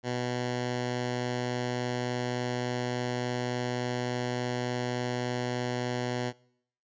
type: tone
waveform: 10% pulse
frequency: 123.47 Hz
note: B2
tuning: in tune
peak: -21 dBFS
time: 0.03-6.33 s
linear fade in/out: 50 ms
effects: noise-tail reverb RT60 0.7 s tail -24 dB re dry + resampled to 16000 Hz